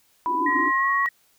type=band-pass noise; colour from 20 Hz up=white; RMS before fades=-29 dBFS; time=0.26-0.72 s; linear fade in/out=50 ms; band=270 to 360 Hz; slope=96 dB/octave
type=tone with pitch glide; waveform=sine; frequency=987.8 to 1108.8 Hz; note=B5 to C#6; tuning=0 to 0 cents; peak=-21 dBFS; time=0.26-1.06 s; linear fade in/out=0 ms; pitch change=+200 cents; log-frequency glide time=0.36-0.94 s
type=tone with vibrato; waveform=sine; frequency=1900 Hz; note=A#6; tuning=33 cents sharp; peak=-22 dBFS; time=0.46-1.09 s; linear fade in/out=5 ms; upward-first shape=triangle; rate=5.7 Hz; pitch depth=10 cents each way
effects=white hiss -62 dBFS RMS until 1.38 s